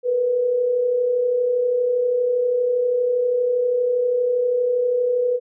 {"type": "tone pair together", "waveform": "sine", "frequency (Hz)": [461.4, 493.9], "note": ["A#4", "B4"], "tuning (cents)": [-18, 0], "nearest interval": "minor second", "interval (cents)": 118, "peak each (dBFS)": [-28, -17], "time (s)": [0.03, 5.4], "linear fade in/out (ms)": 50, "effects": []}